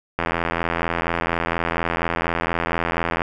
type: click train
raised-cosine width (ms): 0.5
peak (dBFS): -6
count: 256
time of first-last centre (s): 0.19-3.219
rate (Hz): 84.2
effects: none